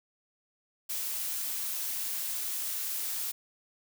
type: noise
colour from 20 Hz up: blue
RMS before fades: -34 dBFS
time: 0.89-3.32 s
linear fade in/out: 10 ms
effects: none